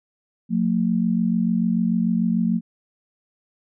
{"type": "tone pair together", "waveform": "sine", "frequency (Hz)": [180, 226.8], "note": ["F#3", "A#3"], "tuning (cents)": [-47, -47], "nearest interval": "major third", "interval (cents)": 400, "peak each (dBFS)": [-21, -20], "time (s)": [0.49, 2.61], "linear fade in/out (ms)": 50, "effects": []}